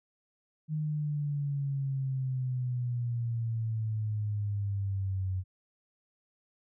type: exponential sweep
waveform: sine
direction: down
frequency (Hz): 155.1 to 92.5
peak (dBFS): -29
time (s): 0.68-5.44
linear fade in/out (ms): 50
effects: none